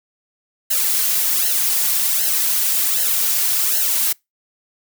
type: noise with flanger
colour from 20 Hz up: blue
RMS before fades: -18 dBFS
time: 0.7-4.13 s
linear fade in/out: 10 ms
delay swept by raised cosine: 0.84 to 3.84 ms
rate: 1.3 Hz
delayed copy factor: -1
effects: noise-tail reverb RT60 0.2 s tail -26 dB re dry